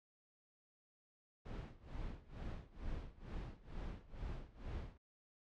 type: noise with tremolo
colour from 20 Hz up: brown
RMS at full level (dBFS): -44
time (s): 1.45-4.98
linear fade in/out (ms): 10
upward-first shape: sine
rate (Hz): 2.2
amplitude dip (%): 90
effects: low-pass 4000 Hz 12 dB/octave